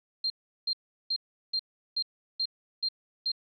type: tone bursts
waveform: sine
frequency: 4186 Hz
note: C8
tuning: in tune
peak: -26 dBFS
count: 8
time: 0.24-3.318 s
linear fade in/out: 5 ms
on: 61 ms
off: 370 ms
effects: none